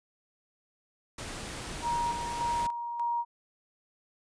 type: noise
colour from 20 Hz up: pink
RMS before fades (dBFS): -39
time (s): 1.18-2.67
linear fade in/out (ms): 5
type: tone with tremolo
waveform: sine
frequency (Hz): 945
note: A#5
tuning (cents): +23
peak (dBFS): -27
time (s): 1.82-3.25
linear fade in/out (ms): 50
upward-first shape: square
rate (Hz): 1.7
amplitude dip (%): 50
effects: resampled to 22050 Hz